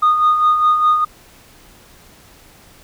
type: tone with tremolo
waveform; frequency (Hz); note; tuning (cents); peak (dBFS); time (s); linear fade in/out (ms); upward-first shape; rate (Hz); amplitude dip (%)
sine; 1232; D#6; -17; -7; 0.02-1.05; 10; sine; 4.9; 55
effects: tanh soft clip ceiling -7 dBFS + pink hiss -46 dBFS RMS until 2.83 s